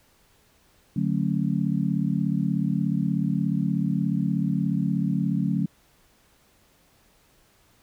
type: chord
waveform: sine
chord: D major seventh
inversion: none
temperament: just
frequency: 146.83 / 183.54 / 220.2 / 275.3 Hz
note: D3 / F#3 / A3 / C#4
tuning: 0 / -14 / +2 / -12 cents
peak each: -27 / -25 / -28 / -30 dBFS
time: 0.96-5.66 s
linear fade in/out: 5 ms
effects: pink hiss -61 dBFS RMS until 7.82 s